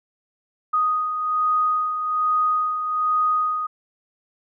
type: beating tone pair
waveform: sine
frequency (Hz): 1244.5 / 1245.7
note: D#6 / D#6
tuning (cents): 0 / +2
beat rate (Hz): 1.2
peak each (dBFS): -19 / -28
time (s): 0.73-3.67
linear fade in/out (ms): 10
effects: none